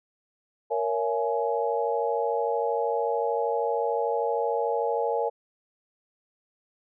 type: chord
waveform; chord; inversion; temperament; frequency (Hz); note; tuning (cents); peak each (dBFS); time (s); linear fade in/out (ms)
sine; A# half-diminished seventh; none; just; 466.2 / 559.4 / 671.3 / 839.1; A#4 / C#5 / E5 / G#5; 0 / +16 / +31 / +18; -27 / -30 / -32 / -29; 0.7-5.3; 20
effects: none